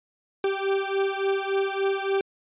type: beating tone pair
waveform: 40% pulse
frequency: 389.3 / 392.8 Hz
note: G4 / G4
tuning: -12 / +4 cents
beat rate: 3.5 Hz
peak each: -25 / -26 dBFS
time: 0.44-2.21 s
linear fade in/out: 2 ms
effects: resampled to 8000 Hz